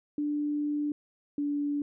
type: tone pair in turn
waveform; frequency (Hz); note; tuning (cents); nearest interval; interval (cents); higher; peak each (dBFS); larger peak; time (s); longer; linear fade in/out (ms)
sine; 294.6 / 289.5; D4 / D4; +6 / -25; unison; 31; first; -27; neither; 0.18-0.92 / 1.38-1.82; first; 2
effects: none